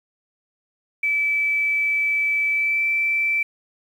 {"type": "tone with pitch glide", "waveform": "sine", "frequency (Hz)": [2308, 2329], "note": ["D7", "D7"], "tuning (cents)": [-31, -15], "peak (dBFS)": -18, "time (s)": [1.03, 3.43], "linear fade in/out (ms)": 5, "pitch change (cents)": 16, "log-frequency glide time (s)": [2.5, 2.85], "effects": ["8-bit"]}